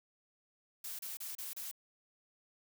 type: noise bursts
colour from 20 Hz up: blue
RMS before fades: -43 dBFS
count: 5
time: 0.84-1.714 s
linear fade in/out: 5 ms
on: 150 ms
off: 31 ms
effects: none